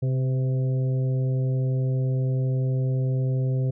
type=harmonic tone with a mistuned harmonic; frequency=131.1 Hz; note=C3; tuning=4 cents sharp; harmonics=1 / 2 / 3 / 4 / 5; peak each=-21 / -37 / -36 / -37 / -46 dBFS; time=0.02-3.71 s; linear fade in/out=10 ms; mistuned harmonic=4; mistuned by=-33 cents; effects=none